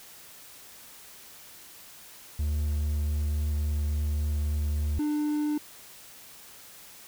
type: tone pair in turn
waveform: triangle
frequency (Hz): 74.7 / 298.8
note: D2 / D4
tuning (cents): +30 / +30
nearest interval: 2 octaves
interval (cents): 2400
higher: second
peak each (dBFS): -23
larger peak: neither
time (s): 2.39-4.99 / 4.99-5.58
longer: first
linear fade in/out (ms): 5
effects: white hiss -49 dBFS RMS until 7.07 s